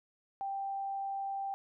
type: tone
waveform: sine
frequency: 786 Hz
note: G5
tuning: 4 cents sharp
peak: -34 dBFS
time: 0.41-1.54 s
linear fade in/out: 0 ms
effects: none